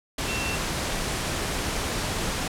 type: tone in noise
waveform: sine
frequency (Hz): 2700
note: E7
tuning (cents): +41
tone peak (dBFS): -31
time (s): 0.28-0.56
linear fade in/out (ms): 5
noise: pink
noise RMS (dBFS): -28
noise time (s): 0.18-2.48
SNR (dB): -6
effects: low-pass 10000 Hz 12 dB/octave